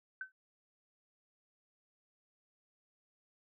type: tone with exponential decay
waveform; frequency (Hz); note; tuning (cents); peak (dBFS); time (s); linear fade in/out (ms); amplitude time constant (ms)
sine; 1528; G6; -45; -35; 0.21-0.32; 2; 23
effects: none